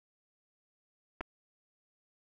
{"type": "clicks", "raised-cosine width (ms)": 0.5, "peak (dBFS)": -23, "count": 2, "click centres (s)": [1.208, 1.211], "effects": []}